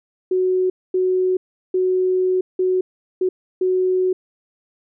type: tone bursts at uneven times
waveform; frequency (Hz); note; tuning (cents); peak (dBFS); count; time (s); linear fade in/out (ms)
sine; 370; F#4; 0; -15; 6; 0.31-0.7 / 0.94-1.37 / 1.74-2.41 / 2.59-2.81 / 3.21-3.29 / 3.61-4.13; 5
effects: none